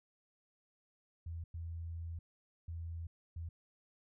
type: tone bursts at uneven times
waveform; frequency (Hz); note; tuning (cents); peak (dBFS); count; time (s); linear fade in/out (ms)
sine; 83.4; E2; +21; -40; 4; 1.26-1.44 / 1.54-2.19 / 2.68-3.07 / 3.36-3.49; 5
effects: none